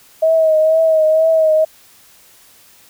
sine tone with vibrato, 636 Hz, D#5, 38 cents sharp, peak -9 dBFS, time 0.22-1.65 s, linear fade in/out 10 ms, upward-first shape triangle, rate 2.1 Hz, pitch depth 42 cents each way, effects white hiss -47 dBFS RMS until 2.89 s

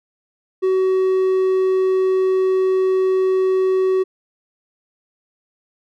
triangle tone, 376.5 Hz, F#4, 30 cents sharp, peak -12 dBFS, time 0.62-4.04 s, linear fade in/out 20 ms, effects none

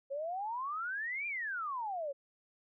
sine exponential two-way sweep, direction up then down, 536 to 2430 to 536 Hz, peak -35 dBFS, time 0.1-2.13 s, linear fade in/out 20 ms, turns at 1.27 s, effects none

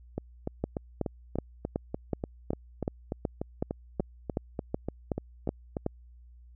two click trains, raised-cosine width 2 ms, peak -15 / -18 dBFS, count 15 / 20, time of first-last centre 0.64-5.864 / 0.18-5.768 s, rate 2.68 / 3.4 Hz, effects added 60 Hz sine -50 dBFS peak until 6.55 s

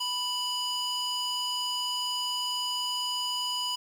square tone with band-pass filter, 987.8 Hz, B5, in tune, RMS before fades -31 dBFS, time 0-3.76 s, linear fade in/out 10 ms, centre 4200 Hz, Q 1.5, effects 8-bit

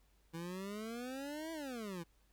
25% pulse exponential two-way sweep, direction up then down, 162.4 to 331.1 to 162.4 Hz, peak -38 dBFS, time 0.33-2.04 s, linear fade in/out 20 ms, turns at 1.52 s, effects added 50 Hz sine -69 dBFS peak until 2.32 s + pink hiss -75 dBFS RMS until 2.32 s

